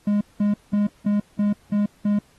triangle tone bursts, 205.9 Hz, G#3, 15 cents flat, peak -15 dBFS, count 7, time 0.07-2.19 s, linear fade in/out 5 ms, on 140 ms, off 190 ms, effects pink hiss -58 dBFS RMS until 2.38 s + AAC 32 kbps

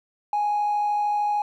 triangle tone with amplitude modulation, 830.6 Hz, G#5, in tune, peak -16 dBFS, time 0.33-1.42 s, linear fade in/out 2 ms, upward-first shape sine, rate 53.2 Hz, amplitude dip 30%, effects tanh soft clip ceiling -17 dBFS

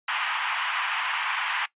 pink band-pass noise, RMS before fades -28 dBFS, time 0.08-1.66 s, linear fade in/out 5 ms, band 870 to 3200 Hz, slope 48 dB/octave, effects noise-tail reverb RT60 0.1 s tail -19 dB re dry + resampled to 8000 Hz

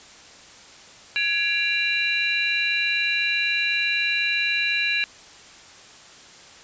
sine tone cluster, 1672 / 2370 / 2764 / 3954 Hz, G#6 / D7 / F7 / B7, +11 / +15 / -19 / +1 cents, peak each -28 / -24 / -25 / -28 dBFS, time 1.16-5.04 s, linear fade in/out 0 ms, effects white hiss -46 dBFS RMS until 6.63 s + resampled to 16000 Hz

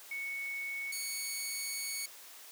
sine / 10% pulse tone pair in turn, 2217 / 2225 Hz, C#7 / C#7, 0 / +6 cents, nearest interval unison, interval 6 cents, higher second, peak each -36 / -27 dBFS, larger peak second, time 0.11-0.92 / 0.92-2.06 s, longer second, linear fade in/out 5 ms, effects white hiss -52 dBFS RMS until 2.51 s + high-pass 400 Hz 12 dB/octave

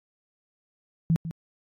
sine tone with echo, 164.1 Hz, E3, 8 cents flat, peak -18 dBFS, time 1.1-1.16 s, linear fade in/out 0 ms, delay 150 ms, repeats 1, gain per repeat -12 dB, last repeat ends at 1.31 s, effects AAC 48 kbps

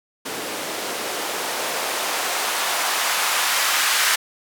blue noise with band-pass filter sweep, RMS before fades -23 dBFS, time 0.25-4.16 s, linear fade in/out 10 ms, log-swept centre 320 to 1400 Hz, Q 1, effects none

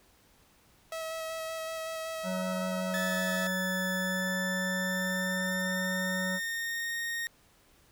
sawtooth tone with vibrato, 646 Hz, E5, 35 cents flat, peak -31 dBFS, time 0.92-3.47 s, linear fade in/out 2 ms, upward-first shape square, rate 5.3 Hz, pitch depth 9 cents each way
harmonic tone, 186.4 Hz, F#3, 13 cents sharp, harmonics 1 / 3 / 5 / 7 / 8, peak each -33 / -37 / -45 / -46 / -48 dBFS, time 2.23-6.4 s, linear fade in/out 50 ms
40% pulse tone with pitch glide, 1740 to 1854.1 Hz, A6 to A#6, -20 to -10 cents, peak -31 dBFS, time 2.94-7.27 s, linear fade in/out 0 ms, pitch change +110 cents, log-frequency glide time 3.96-6.97 s
effects pink hiss -63 dBFS RMS until 7.91 s

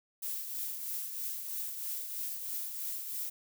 violet noise with tremolo, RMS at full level -36 dBFS, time 0.22-3.3 s, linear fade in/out 10 ms, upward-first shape triangle, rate 3.1 Hz, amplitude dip 50%, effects none

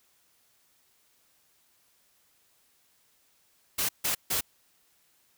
white noise bursts, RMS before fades -28 dBFS, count 3, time 3.78-4.41 s, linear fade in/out 10 ms, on 110 ms, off 150 ms, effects white hiss -67 dBFS RMS until 5.37 s

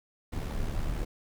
brown noise with amplitude modulation, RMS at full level -29 dBFS, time 0.32-1.05 s, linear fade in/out 10 ms, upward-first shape sine, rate 74.8 Hz, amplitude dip 55%, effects none

